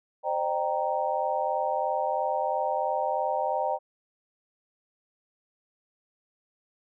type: chord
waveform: sine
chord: C minor seventh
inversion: none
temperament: equal with one note detuned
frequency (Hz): 523.3 / 606.3 / 784 / 932.3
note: C5 / Eb5 / G5 / Bb5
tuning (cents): 0 / -45 / 0 / 0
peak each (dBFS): -32 / -30 / -29 / -31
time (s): 0.23-3.79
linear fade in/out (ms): 50
effects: none